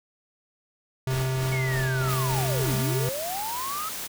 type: tone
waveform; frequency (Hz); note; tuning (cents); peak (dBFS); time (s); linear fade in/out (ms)
square; 130.81; C3; 0; -25; 1.07-3.09; 2
type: noise with tremolo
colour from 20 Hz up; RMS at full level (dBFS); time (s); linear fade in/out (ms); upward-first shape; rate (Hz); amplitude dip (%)
pink; -34; 1.1-2.83; 5; sine; 3.3; 50
type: linear two-way sweep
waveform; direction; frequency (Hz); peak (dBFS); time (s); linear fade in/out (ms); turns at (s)
sine; down then up; 2230 to 187.1 to 1302; -30; 1.52-3.89; 5; 2.76
type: noise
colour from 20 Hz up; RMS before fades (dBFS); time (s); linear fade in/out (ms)
white; -34; 2.08-4.08; 20
effects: none